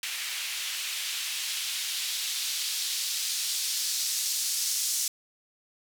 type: noise with band-pass filter sweep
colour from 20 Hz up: blue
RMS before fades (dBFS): -31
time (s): 0.03-5.08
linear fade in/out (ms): 2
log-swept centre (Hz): 2400 to 5800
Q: 1.3
effects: none